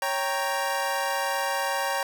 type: chord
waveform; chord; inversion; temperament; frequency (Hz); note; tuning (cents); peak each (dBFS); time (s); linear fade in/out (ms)
25% pulse; G diminished; second; equal; 554.4 / 784 / 932.3; Db5 / G5 / Bb5; 0 / 0 / 0; -26; 0.02-2.03; 2
effects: none